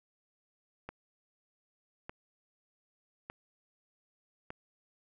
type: click train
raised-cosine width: 0.5 ms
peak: -26 dBFS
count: 4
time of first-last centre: 0.89-4.504 s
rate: 0.83 Hz
effects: none